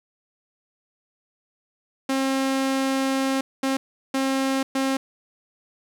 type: tone bursts at uneven times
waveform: sawtooth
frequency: 267.9 Hz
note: C4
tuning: 41 cents sharp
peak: -17 dBFS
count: 4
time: 2.09-3.41 / 3.63-3.77 / 4.14-4.63 / 4.75-4.97 s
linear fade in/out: 5 ms
effects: low-pass 11000 Hz 12 dB/octave + 9-bit